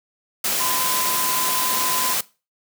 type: tone in noise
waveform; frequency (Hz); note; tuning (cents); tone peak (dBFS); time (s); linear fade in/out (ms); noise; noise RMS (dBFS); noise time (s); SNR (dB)
sine; 1019; C6; -46; -25; 0.6-2.14; 5; white; -22; 0.44-2.21; -6
effects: noise-tail reverb RT60 0.3 s tail -20 dB re dry + high-pass 150 Hz 12 dB/octave